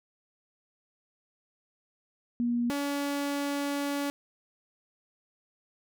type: tone pair in turn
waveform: sine / sawtooth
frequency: 239 / 284.2 Hz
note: A#3 / C#4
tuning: +43 / +43 cents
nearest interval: minor third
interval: 300 cents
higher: second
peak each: -25 dBFS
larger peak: neither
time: 2.4-2.7 / 2.7-4.1 s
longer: second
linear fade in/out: 0 ms
effects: none